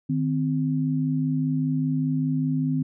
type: tone pair together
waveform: sine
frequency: 154.12 / 259.2 Hz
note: D#3 / C4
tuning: -16 / -16 cents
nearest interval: major sixth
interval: 900 cents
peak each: -24 dBFS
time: 0.09-2.83 s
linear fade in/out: 10 ms
effects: none